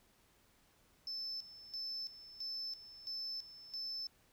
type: tone with tremolo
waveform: sine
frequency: 5274 Hz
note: E8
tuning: in tune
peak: -38 dBFS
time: 1.07-4.07 s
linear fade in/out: 2 ms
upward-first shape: square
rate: 1.5 Hz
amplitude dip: 80%
effects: tanh soft clip ceiling -37 dBFS + pink hiss -70 dBFS RMS until 4.32 s